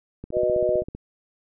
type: click train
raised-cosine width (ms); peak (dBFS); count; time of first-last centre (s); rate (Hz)
3; -22; 12; 0.24-0.95; 15.5
type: harmonic tone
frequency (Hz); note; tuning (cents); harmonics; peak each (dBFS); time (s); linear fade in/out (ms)
123.4; B2; -1; 3 / 4 / 5; -25 / -25 / -21; 0.32-0.84; 50
effects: none